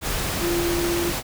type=tone in noise; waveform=sine; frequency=344 Hz; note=F4; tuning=26 cents flat; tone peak=-22 dBFS; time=0.4-1.13 s; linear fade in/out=50 ms; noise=pink; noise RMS=-26 dBFS; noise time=0.01-1.23 s; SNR=+1 dB; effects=none